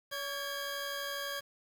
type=tone pair together; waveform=20% pulse; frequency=565.3 / 1624 Hz; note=C#5 / G#6; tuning=+34 / -39 cents; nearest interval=octave + tritone; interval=1827 cents; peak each=-34 / -34 dBFS; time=0.11-1.41 s; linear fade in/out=20 ms; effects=9-bit